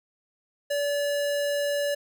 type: tone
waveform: square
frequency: 575 Hz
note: D5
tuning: 37 cents flat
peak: -25 dBFS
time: 0.7-1.95 s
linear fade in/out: 10 ms
effects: none